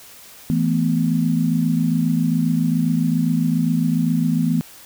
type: chord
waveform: sine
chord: E suspended fourth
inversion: none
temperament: just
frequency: 164.81 / 219.8 / 247.2 Hz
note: E3 / A3 / B3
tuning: 0 / -2 / +2 cents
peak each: -19 / -22 / -20 dBFS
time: 0.5-4.61 s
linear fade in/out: 0 ms
effects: white hiss -43 dBFS RMS until 4.85 s